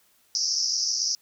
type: band-pass noise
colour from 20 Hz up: pink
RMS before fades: -26 dBFS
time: 0.35-1.15 s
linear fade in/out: 0 ms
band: 5000 to 5900 Hz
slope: 96 dB/octave
effects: white hiss -63 dBFS RMS until 1.21 s